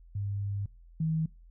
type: tone pair in turn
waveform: sine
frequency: 100.5 / 159.53 Hz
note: G2 / D#3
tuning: +44 / +44 cents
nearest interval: minor sixth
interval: 800 cents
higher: second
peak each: -30 / -26 dBFS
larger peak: second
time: 0.15-0.66 / 1-1.26 s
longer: first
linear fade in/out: 5 ms
effects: noise-tail reverb RT60 0.3 s tail -24 dB re dry + added 42 Hz sine -51 dBFS peak until 1.5 s